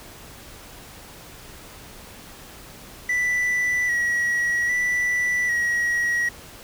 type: tone with pitch steps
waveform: triangle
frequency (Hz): 1978 / 1916 / 1969 / 1906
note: B6 / A#6 / B6 / A#6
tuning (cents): +2 / +47 / -6 / +38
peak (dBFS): -18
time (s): 3.09-6.29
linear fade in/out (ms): 5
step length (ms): 800
effects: pink hiss -43 dBFS RMS until 6.63 s